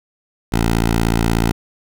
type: tone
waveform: 10% pulse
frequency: 56.6 Hz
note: A1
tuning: 50 cents sharp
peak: -6 dBFS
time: 0.52-1.52 s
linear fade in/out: 10 ms
effects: none